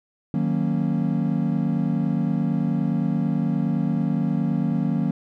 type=chord; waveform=triangle; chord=D# minor seventh; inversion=none; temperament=equal; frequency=155.56 / 185 / 233.1 / 277.2 Hz; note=D#3 / F#3 / A#3 / C#4; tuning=0 / 0 / 0 / 0 cents; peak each=-23 / -23 / -23 / -27 dBFS; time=0.34-5.11 s; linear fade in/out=2 ms; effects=none